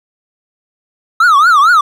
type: tone with vibrato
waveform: triangle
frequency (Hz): 1272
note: D#6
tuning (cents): +38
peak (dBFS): -3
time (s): 1.2-1.81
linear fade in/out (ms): 5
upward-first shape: triangle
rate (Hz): 4.4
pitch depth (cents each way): 270
effects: none